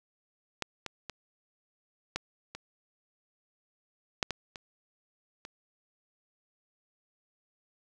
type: clicks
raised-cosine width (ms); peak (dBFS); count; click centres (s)
0.2; -14 / -19 / -21 / -14 / -23 / -9 / -15 / -24 / -25; 9; 0.623 / 0.863 / 1.097 / 2.16 / 2.55 / 4.228 / 4.307 / 4.558 / 5.451
effects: none